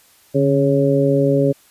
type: harmonic tone with a mistuned harmonic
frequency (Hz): 138.59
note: C#3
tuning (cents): 0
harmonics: 1 / 2 / 3 / 4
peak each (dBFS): -18 / -18 / -18 / -18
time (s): 0.34-1.53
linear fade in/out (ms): 20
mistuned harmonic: 1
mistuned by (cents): +66
effects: white hiss -52 dBFS RMS until 1.7 s + resampled to 32000 Hz